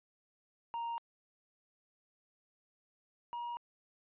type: tone pair in turn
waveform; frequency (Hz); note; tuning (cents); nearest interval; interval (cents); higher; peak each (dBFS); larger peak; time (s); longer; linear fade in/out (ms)
triangle; 932.3 / 952.4; A#5 / A#5; 0 / +37; unison; 37; second; -34 / -36; first; 0.74-0.98 / 3.33-3.57; neither; 0
effects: resampled to 8000 Hz